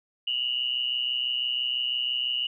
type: tone pair together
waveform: sine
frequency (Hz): 2836 / 2962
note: F7 / F#7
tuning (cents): +26 / +1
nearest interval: minor second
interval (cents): 75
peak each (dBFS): -28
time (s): 0.27-2.47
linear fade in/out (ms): 5
effects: none